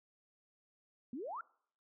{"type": "exponential sweep", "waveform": "sine", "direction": "up", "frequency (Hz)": [225.5, 1434], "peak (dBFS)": -40, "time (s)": [1.13, 1.41], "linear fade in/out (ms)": 2, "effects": ["noise-tail reverb RT60 0.6 s tail -24 dB re dry"]}